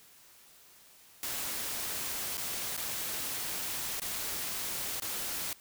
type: noise with dropouts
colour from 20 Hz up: white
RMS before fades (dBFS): -36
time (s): 1.23-5.53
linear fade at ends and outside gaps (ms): 1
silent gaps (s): 2.371-2.378 / 2.766-2.776 / 3.999-4.018 / 4.999-5.021
effects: white hiss -58 dBFS RMS until 5.6 s